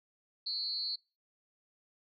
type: tone with amplitude modulation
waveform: sine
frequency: 4308 Hz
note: C8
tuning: 50 cents sharp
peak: -29 dBFS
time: 0.46-0.96 s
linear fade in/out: 10 ms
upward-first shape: sine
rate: 230 Hz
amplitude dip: 100%
effects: noise-tail reverb RT60 0.3 s tail -24 dB re dry